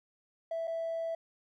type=tone with dropouts; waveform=triangle; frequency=659.3 Hz; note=E5; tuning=in tune; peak=-29 dBFS; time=0.51-1.15 s; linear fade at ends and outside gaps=5 ms; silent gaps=0.673-0.677 s; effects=tanh soft clip ceiling -29 dBFS